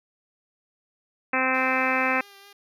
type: harmonic tone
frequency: 259.7 Hz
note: C4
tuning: 13 cents flat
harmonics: 1 / 2 / 3 / 4 / 5 / 6 / 7 / 8 / 9 / 10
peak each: -30 / -30 / -30 / -30 / -30 / -30 / -30 / -30 / -30 / -30 dBFS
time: 1.33-2.21 s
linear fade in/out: 5 ms
type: tone with vibrato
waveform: 5% pulse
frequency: 399.2 Hz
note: G4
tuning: 32 cents sharp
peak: -36 dBFS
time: 1.54-2.53 s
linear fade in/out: 5 ms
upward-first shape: triangle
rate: 4.5 Hz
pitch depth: 25 cents each way
effects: none